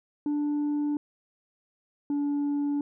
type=tone pair in turn; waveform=sine; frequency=293.7 / 288 Hz; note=D4 / D4; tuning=0 / -34 cents; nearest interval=unison; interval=34 cents; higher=first; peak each=-22 dBFS; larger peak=neither; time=0.26-0.97 / 2.1-2.81 s; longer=neither; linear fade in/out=2 ms; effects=tanh soft clip ceiling -24 dBFS